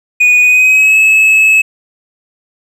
triangle tone with pitch glide, 2470 to 2588 Hz, D#7 to E7, -13 to -32 cents, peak -3 dBFS, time 0.2-1.62 s, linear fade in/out 10 ms, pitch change +81 cents, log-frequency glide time 0.42-0.98 s, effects none

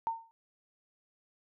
sine tone with exponential decay, 910 Hz, A#5, 42 cents flat, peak -26 dBFS, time 0.07-0.31 s, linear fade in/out 0 ms, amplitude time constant 52 ms, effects none

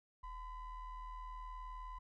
triangle ring-modulated tone, 488.3 Hz, B4, 20 cents flat, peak -40 dBFS, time 0.23-1.99 s, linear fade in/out 10 ms, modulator 528 Hz, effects none

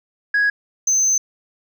sine tone pair in turn, 1661.2 / 6191 Hz, G#6 / G8, 0 / -22 cents, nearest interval octave + major seventh, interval 2278 cents, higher second, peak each -12 dBFS, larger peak neither, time 0.34-0.5 / 0.87-1.18 s, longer second, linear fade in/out 5 ms, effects tanh soft clip ceiling -12 dBFS

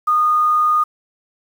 sine tone with quantisation, 1228 Hz, D#6, 23 cents flat, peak -12 dBFS, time 0.07-0.84 s, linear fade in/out 10 ms, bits 7, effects none

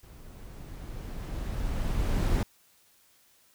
brown noise with level ramp, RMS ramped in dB -48 to -24 dBFS, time 0.03-2.43 s, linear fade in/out 2 ms, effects white hiss -63 dBFS RMS until 3.54 s

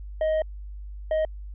triangle tone bursts at uneven times, 627 Hz, D#5, 13 cents sharp, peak -19 dBFS, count 2, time 0.21-0.42 / 1.11-1.25 s, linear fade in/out 2 ms, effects added 50 Hz sine -35 dBFS peak until 1.54 s + resampled to 8000 Hz

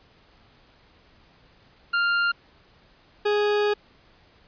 40% pulse tone pair in turn, 1396.9 / 415.3 Hz, F6 / G#4, 0 / 0 cents, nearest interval octave + major sixth, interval 2100 cents, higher first, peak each -19 dBFS, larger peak neither, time 1.93-2.32 / 3.25-3.74 s, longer second, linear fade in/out 10 ms, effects pink hiss -57 dBFS RMS until 4.47 s + resampled to 11025 Hz

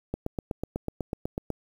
click train, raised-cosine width 2 ms, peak -16 dBFS, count 12, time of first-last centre 0.14-1.503 s, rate 8.07 Hz, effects 8-bit

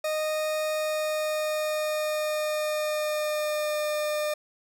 40% pulse tone with pitch glide, 618 to 603.2 Hz, D#5 to D5, -12 to +46 cents, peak -25 dBFS, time 0.04-4.34 s, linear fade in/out 5 ms, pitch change -42 cents, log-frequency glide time 0.69-3.89 s, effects none

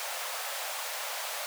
pink high-pass noise, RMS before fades -36 dBFS, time 0-1.46 s, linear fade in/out 0 ms, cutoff 550 Hz, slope 48 dB/octave, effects none

